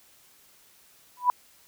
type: tone with exponential growth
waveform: sine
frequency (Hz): 987.8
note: B5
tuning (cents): 0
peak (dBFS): -13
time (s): 1.17-1.3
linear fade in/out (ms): 1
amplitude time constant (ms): 27
effects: white hiss -58 dBFS RMS until 1.67 s